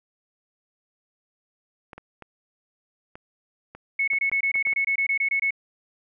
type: clicks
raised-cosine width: 0.5 ms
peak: -25 dBFS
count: 10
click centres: 1.932 / 1.98 / 2.223 / 3.155 / 3.75 / 4.134 / 4.316 / 4.556 / 4.671 / 4.728 s
type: tone bursts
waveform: sine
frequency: 2200 Hz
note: C#7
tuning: 14 cents flat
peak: -20 dBFS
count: 14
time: 3.99-5.507 s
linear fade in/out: 5 ms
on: 87 ms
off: 23 ms
effects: none

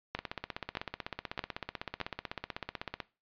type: two click trains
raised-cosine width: 0.3 ms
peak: -20 / -17 dBFS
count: 46 / 4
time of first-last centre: 0.19-3.002 / 0.15-2.013 s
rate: 16 / 1.61 Hz
effects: noise-tail reverb RT60 0.3 s tail -19 dB re dry + resampled to 11025 Hz

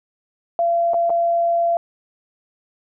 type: tone with dropouts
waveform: sine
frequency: 682 Hz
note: F5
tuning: 41 cents flat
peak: -15 dBFS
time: 0.59-1.77 s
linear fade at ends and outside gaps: 1 ms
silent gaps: 0.935-0.942 / 1.096-1.102 s
effects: none

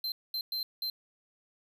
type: tone bursts at uneven times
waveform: square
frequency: 4115 Hz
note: C8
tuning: 30 cents flat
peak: -32 dBFS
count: 4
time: 0.04-0.12 / 0.34-0.41 / 0.52-0.63 / 0.82-0.9 s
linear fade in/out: 2 ms
effects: none

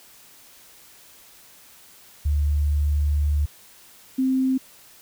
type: tone pair in turn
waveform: sine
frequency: 73.42 / 261.6 Hz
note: D2 / C4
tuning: 0 / 0 cents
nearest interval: octave + minor seventh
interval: 2200 cents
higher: second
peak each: -18 dBFS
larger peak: neither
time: 2.25-3.46 / 4.18-4.58 s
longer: first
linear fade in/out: 10 ms
effects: white hiss -50 dBFS RMS until 5.01 s

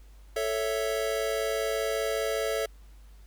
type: chord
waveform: square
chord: A major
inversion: none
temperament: equal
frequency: 440 / 554.4 / 659.3 Hz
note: A4 / C#5 / E5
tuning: 0 / 0 / 0 cents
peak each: -31 / -33 / -33 dBFS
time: 0.36-2.66 s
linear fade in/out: 5 ms
effects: added 50 Hz sine -48 dBFS peak until 3.26 s + pink hiss -63 dBFS RMS until 3.26 s

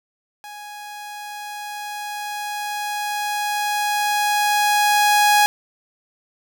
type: tone with level ramp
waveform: sawtooth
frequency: 830.6 Hz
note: G#5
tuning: in tune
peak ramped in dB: -31 to -8 dBFS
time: 0.44-5.46 s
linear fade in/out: 0 ms
effects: none

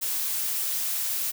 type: noise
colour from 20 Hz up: blue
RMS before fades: -28 dBFS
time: 0.01-1.32 s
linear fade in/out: 20 ms
effects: none

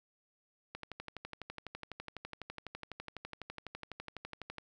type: click train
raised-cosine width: 0.3 ms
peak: -26 dBFS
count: 47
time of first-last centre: 0.75-4.583 s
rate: 12 Hz
effects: none

